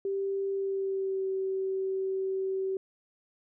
sine tone with pitch glide, 392 to 382.6 Hz, G4 to G4, 0 to -42 cents, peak -28 dBFS, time 0.05-2.77 s, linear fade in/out 2 ms, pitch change -42 cents, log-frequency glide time 0.52-1.27 s, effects none

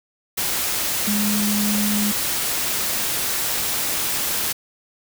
sine tone in noise, 207.7 Hz, G#3, in tune, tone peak -20 dBFS, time 1.07-2.12 s, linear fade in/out 10 ms, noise white, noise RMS -23 dBFS, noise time 0.37-4.53 s, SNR 0 dB, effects none

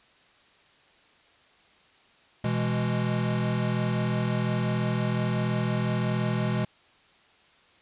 square chord, E major, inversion second, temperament equal, 123.47 / 164.81 / 207.7 Hz, B2 / E3 / G#3, 0 / 0 / 0 cents, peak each -28 / -32 / -30 dBFS, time 2.44-6.65 s, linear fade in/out 5 ms, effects white hiss -59 dBFS RMS until 7.81 s + resampled to 8000 Hz

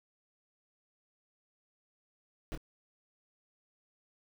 brown noise with echo, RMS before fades -37 dBFS, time 2.52-2.55 s, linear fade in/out 0 ms, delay 25 ms, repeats 1, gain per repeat -8 dB, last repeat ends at 2.575 s, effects none

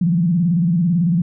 sine tone with vibrato, 171.6 Hz, F3, 30 cents flat, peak -13 dBFS, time 0.01-1.22 s, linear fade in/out 5 ms, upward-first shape square, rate 18 Hz, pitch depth 110 cents each way, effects none

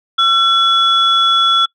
sine tone pair together, 1350 / 3402 Hz, E6 / G#7, +41 / +41 cents, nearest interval octave + major third, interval 1600 cents, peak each -11 dBFS, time 0.18-1.66 s, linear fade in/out 10 ms, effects noise-tail reverb RT60 0.1 s tail -24 dB re dry + tanh soft clip ceiling -2 dBFS

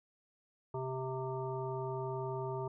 harmonic tone, 130.81 Hz, C3, in tune, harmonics 1 / 3 / 5 / 7 / 9, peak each -40 / -39 / -45 / -43 / -49 dBFS, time 0.74-2.68 s, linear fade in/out 5 ms, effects none

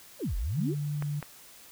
sine exponential two-way sweep, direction down then up, 662 to 39.55 to 453.8 Hz, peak -28 dBFS, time 0.19-0.75 s, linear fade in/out 50 ms, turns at 0.36 s
sine tone with vibrato, 146.83 Hz, D3, in tune, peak -29 dBFS, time 0.57-1.21 s, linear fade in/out 20 ms, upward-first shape sine, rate 3.4 Hz, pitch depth 8 cents each way
clicks, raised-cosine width 0.5 ms, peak -23 dBFS, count 2, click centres 1.024 / 1.227 s
effects white hiss -52 dBFS RMS until 1.71 s

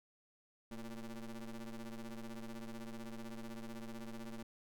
40% pulse ring-modulated tone, 116.9 Hz, A#2, 5 cents sharp, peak -40 dBFS, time 0.71-4.43 s, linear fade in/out 5 ms, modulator 109 Hz, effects none

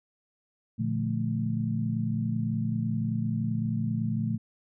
sine chord, Bb major seventh, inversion none, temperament equal, 116.54 / 146.83 / 174.61 / 220 Hz, Bb2 / D3 / F3 / A3, 0 / 0 / 0 / 0 cents, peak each -30 / -34 / -34 / -30 dBFS, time 0.78-4.38 s, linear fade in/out 20 ms, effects none

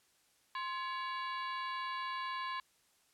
harmonic tone with a mistuned harmonic, 564 Hz, C#5, 30 cents sharp, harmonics 2 / 3 / 4 / 5 / 6 / 7 / 8, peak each -38 / -45 / -48 / -51 / -54 / -51 / -56 dBFS, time 0.55-2.6 s, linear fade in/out 2 ms, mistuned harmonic 2, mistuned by -130 cents, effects white hiss -71 dBFS RMS until 3.13 s + low-pass 11000 Hz 12 dB/octave

